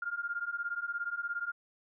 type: beating tone pair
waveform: sine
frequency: 1396.9 / 1413.9 Hz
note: F6 / F6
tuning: 0 / +21 cents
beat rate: 17 Hz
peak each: -37 / -36 dBFS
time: 0.02-1.52 s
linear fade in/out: 5 ms
effects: none